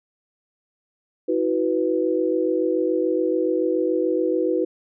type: chord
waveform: sine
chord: E suspended second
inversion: none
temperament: equal with one note detuned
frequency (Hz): 323 / 370 / 493.9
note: E4 / F#4 / B4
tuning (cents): -35 / 0 / 0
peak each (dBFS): -23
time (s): 1.28-4.65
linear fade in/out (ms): 10
effects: none